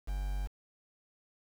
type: tone with quantisation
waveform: triangle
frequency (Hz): 48.22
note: G1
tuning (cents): -28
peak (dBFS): -30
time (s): 0.07-0.48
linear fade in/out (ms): 20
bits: 8
effects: none